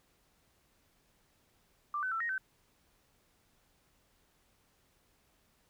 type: tone with pitch steps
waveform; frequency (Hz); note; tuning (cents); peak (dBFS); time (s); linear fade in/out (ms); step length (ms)
sine; 1180 / 1515 / 1335 / 1871 / 1536; D6 / F#6 / E6 / A#6 / G6; +8 / +40 / +22 / +6 / -36; -32; 1.94-2.38; 2; 88
effects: pink hiss -71 dBFS RMS until 5.69 s